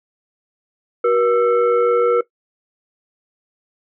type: tone with frequency modulation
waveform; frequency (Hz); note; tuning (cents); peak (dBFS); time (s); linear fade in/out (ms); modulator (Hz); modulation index
sine; 478.8; A#4; +46; -12; 1.04-2.21; 5; 853; 0.77
effects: noise-tail reverb RT60 0.1 s tail -17 dB re dry